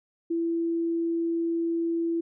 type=tone; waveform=sine; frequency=334.2 Hz; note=E4; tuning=24 cents sharp; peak=-24 dBFS; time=0.3-2.21 s; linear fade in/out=10 ms; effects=none